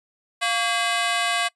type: ring-modulated tone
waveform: 15% pulse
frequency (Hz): 917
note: A#5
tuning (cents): -29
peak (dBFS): -11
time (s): 0.41-1.49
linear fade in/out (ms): 20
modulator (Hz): 217
effects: noise-tail reverb RT60 0.1 s tail -22 dB re dry + resampled to 22050 Hz